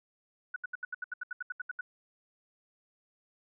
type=tone bursts; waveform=sine; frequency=1478 Hz; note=F#6; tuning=2 cents flat; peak=-33 dBFS; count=14; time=0.54-1.81 s; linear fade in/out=5 ms; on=22 ms; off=74 ms; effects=none